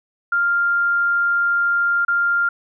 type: tone with dropouts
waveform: sine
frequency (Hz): 1396.9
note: F6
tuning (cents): 0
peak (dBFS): -15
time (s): 0.32-2.49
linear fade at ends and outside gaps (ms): 5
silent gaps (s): 2.05-2.081
effects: none